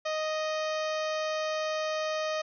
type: harmonic tone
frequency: 622.3 Hz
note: D#5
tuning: in tune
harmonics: 1 / 2 / 3 / 4 / 5 / 6 / 7 / 8 / 9 / 10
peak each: -30 / -36 / -40 / -42 / -44 / -46 / -47 / -48 / -49 / -50 dBFS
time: 0.05-2.42 s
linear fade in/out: 10 ms
effects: none